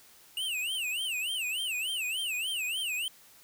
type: tone with vibrato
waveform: square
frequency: 2794 Hz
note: F7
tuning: in tune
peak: -31 dBFS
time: 0.37-3.08 s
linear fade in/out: 2 ms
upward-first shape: sine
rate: 3.4 Hz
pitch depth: 220 cents each way
effects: white hiss -57 dBFS RMS until 3.43 s